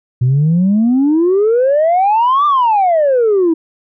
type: exponential two-way sweep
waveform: sine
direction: up then down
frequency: 120.6 to 1201 to 316 Hz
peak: -7 dBFS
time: 0.21-3.54 s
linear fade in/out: 10 ms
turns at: 2.46 s
effects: tanh soft clip ceiling -6 dBFS